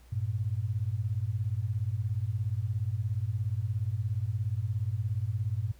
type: beating tone pair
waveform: sine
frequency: 98 / 115 Hz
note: G2 / A#2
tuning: 0 / -23 cents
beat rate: 17 Hz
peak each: -31 dBFS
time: 0.12-5.72 s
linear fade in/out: 10 ms
effects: added 60 Hz sine -53 dBFS peak until 5.79 s + pink hiss -63 dBFS RMS until 5.79 s